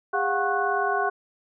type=tone cluster; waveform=sine; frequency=404.2 / 708 / 747 / 1093 / 1481 Hz; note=G#4 / F5 / F#5 / C#6 / F#6; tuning=-47 / +23 / +16 / -25 / +1 cents; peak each=-28 dBFS; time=0.13-1.1 s; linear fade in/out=10 ms; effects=none